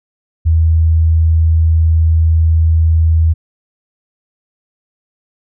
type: tone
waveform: sine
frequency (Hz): 80.9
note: E2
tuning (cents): -32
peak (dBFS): -7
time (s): 0.45-3.34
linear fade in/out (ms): 20
effects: none